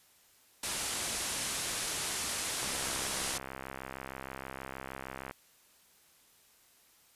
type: low-pass noise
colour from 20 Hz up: white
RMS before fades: -36 dBFS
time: 0.63-3.38 s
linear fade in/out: 5 ms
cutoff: 11000 Hz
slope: 48 dB/octave
type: click train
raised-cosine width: 0.5 ms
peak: -25 dBFS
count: 179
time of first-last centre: 2.63-5.311 s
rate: 66.4 Hz
effects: white hiss -64 dBFS RMS until 7.15 s + resampled to 32000 Hz